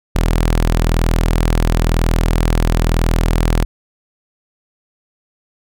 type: tone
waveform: sawtooth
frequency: 41 Hz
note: E1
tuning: 9 cents flat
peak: -8 dBFS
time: 0.15-3.65 s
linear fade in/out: 10 ms
effects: none